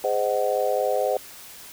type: chord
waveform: sine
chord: Ab dominant seventh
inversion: none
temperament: just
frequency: 415.3 / 519.1 / 623 / 747.5 Hz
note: Ab4 / C5 / Eb5 / Gb5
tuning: 0 / -14 / +2 / +17 cents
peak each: -28 / -24 / -26 / -27 dBFS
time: 0.04-1.17 s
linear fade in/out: 2 ms
effects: white hiss -43 dBFS RMS until 1.72 s